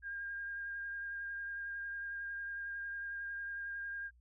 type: tone with vibrato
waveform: sine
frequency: 1611 Hz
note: G6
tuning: 47 cents sharp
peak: -39 dBFS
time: 0.02-4.11 s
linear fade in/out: 50 ms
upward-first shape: triangle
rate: 11 Hz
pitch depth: 16 cents each way
effects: added 60 Hz sine -62 dBFS peak until 4.2 s